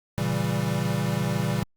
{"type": "chord", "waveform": "square", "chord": "A# diminished seventh", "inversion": "none", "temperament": "equal", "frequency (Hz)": [116.54, 138.59, 164.81, 196], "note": ["A#2", "C#3", "E3", "G3"], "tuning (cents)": [0, 0, 0, 0], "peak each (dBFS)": -30, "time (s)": [0.18, 1.63], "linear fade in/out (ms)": 0, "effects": ["Opus 48 kbps"]}